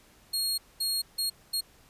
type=tone bursts at uneven times; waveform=sawtooth; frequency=4283 Hz; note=C8; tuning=40 cents sharp; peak=-24 dBFS; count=4; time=0.33-0.58 / 0.8-1.02 / 1.18-1.3 / 1.53-1.61 s; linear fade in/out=10 ms; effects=pink hiss -59 dBFS RMS until 1.89 s + resampled to 32000 Hz